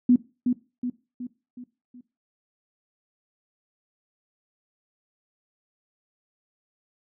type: tone with echo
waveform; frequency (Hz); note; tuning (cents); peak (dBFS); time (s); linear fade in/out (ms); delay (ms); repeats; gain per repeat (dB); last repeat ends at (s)
sine; 246.9; B3; 0; -13; 0.09-0.16; 5; 370; 5; -6; 2.01
effects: noise-tail reverb RT60 0.3 s tail -18 dB re dry